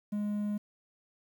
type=tone; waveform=triangle; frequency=207.7 Hz; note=G#3; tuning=in tune; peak=-28 dBFS; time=0.12-0.58 s; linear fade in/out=10 ms; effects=10-bit